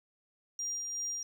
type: tone with tremolo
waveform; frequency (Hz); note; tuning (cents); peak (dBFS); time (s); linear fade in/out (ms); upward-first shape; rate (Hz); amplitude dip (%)
sine; 5700; F8; +34; -32; 0.59-1.23; 2; sine; 2.7; 35
effects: tanh soft clip ceiling -28 dBFS + 10-bit